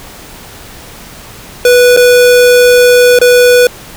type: tone with dropouts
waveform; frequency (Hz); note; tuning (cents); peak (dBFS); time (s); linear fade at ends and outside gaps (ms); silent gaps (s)
square; 491.7; B4; -8; -3; 1.65-3.67; 2; 1.965-1.972 / 3.189-3.214
effects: pink hiss -31 dBFS RMS until 3.96 s